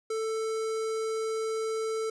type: tone with notch filter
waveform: square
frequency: 442.5 Hz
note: A4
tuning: 10 cents sharp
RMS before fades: -31 dBFS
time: 0.1-2.1 s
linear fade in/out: 5 ms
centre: 2800 Hz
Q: 1.2
effects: resampled to 22050 Hz